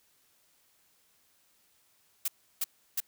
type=noise bursts; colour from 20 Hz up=blue; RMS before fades=-30 dBFS; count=3; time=2.25-3.003 s; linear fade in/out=5 ms; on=31 ms; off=330 ms; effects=white hiss -68 dBFS RMS until 3.07 s